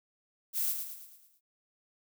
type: noise with echo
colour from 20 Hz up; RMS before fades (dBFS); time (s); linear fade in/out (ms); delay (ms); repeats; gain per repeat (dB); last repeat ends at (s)
violet; -31; 0.53-0.75; 50; 110; 6; -6; 1.41
effects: none